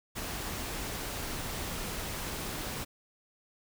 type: noise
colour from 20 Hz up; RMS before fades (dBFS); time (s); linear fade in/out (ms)
pink; -37; 0.15-2.85; 20
effects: none